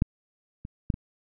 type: clicks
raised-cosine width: 5 ms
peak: -9 / -25 / -11 / -22 dBFS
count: 4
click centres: 0.021 / 0.651 / 0.902 / 0.941 s
effects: none